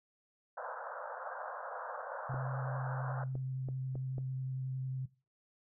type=band-pass noise; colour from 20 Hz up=pink; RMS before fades=-43 dBFS; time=0.57-3.24 s; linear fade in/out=5 ms; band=500 to 1600 Hz; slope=96 dB/octave
type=tone with vibrato; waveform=sine; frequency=130.81 Hz; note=C3; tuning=in tune; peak=-35 dBFS; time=2.29-5.06 s; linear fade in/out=10 ms; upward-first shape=triangle; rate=11 Hz; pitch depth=14 cents each way
type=clicks; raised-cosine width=2 ms; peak=-31 dBFS; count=5; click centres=2.343 / 3.354 / 3.687 / 3.955 / 4.182 s
effects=noise-tail reverb RT60 0.3 s tail -18 dB re dry